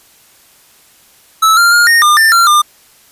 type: tone with pitch steps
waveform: square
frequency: 1307 / 1391 / 1418 / 1850 / 1205 / 1786 / 1374 / 1202 Hz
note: E6 / F6 / F6 / A#6 / D6 / A6 / F6 / D6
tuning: -15 / -7 / +26 / -14 / +44 / +25 / -29 / +40 cents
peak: -6 dBFS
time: 1.42-2.62 s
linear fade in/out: 10 ms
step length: 150 ms
effects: white hiss -46 dBFS RMS until 3.11 s + resampled to 32000 Hz